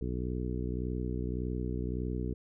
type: harmonic tone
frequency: 61.74 Hz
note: B1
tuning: in tune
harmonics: 1 / 2 / 3 / 4 / 5 / 6 / 7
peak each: -35 / -38 / -40 / -41 / -42 / -43 / -43 dBFS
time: 0.01-2.34 s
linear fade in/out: 5 ms
effects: none